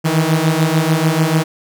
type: beating tone pair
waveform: sawtooth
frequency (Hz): 155.56 / 162.36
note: D#3 / E3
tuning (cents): 0 / -26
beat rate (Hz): 6.8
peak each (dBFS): -12 / -11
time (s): 0.04-1.44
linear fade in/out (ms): 20
effects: none